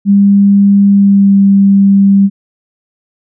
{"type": "tone with pitch glide", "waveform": "sine", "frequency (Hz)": [200, 197.47], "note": ["G3", "G3"], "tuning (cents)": [35, 13], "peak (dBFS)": -3, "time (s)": [0.05, 2.3], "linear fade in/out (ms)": 50, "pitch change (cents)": -22, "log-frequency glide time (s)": [0.89, 1.36], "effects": []}